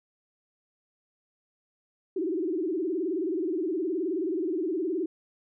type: tone with vibrato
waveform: sine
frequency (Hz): 345.6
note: F4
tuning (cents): -18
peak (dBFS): -26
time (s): 2.16-5.06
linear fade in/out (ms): 5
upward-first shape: sine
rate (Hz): 19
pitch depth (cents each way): 210
effects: none